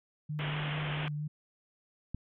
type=tone with vibrato; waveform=sine; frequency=149.7 Hz; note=D3; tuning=33 cents sharp; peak=-33 dBFS; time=0.29-1.28 s; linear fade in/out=10 ms; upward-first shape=sine; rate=4.4 Hz; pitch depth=19 cents each way
type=low-pass noise; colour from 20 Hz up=white; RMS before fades=-39 dBFS; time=0.39-1.08 s; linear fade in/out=0 ms; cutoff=3300 Hz; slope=96 dB/octave
type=click; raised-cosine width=5 ms; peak=-24 dBFS; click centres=2.146 s
effects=none